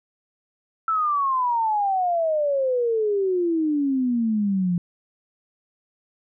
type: exponential sweep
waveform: sine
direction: down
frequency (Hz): 1334 to 171.5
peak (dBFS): -19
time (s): 0.88-4.78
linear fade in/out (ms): 2
effects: none